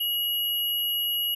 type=tone pair together; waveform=sine; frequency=2901 / 11604 Hz; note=F#7 / F#9; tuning=-35 / -35 cents; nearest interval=2 octaves; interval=2400 cents; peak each=-25 / -30 dBFS; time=0-1.35 s; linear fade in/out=10 ms; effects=none